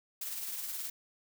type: noise with tremolo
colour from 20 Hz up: blue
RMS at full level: -37 dBFS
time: 0.21-0.9 s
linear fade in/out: 5 ms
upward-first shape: triangle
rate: 19 Hz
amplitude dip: 45%
effects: none